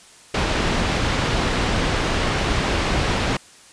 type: low-pass noise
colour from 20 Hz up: pink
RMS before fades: -21 dBFS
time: 0.34-3.37 s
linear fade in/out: 5 ms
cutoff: 4100 Hz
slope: 12 dB/octave
effects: white hiss -47 dBFS RMS until 3.72 s + resampled to 22050 Hz